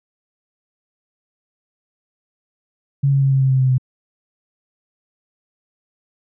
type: tone with pitch steps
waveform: sine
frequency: 139.1 / 137.58 / 136.08 / 134.59 / 133.13 / 131.67 / 130.24 / 128.81 Hz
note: C#3 / C#3 / C#3 / C3 / C3 / C3 / C3 / C3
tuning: +6 / -13 / -32 / +49 / +30 / +11 / -8 / -27 cents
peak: -12 dBFS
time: 3.03-3.782 s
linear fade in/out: 10 ms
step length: 94 ms
effects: none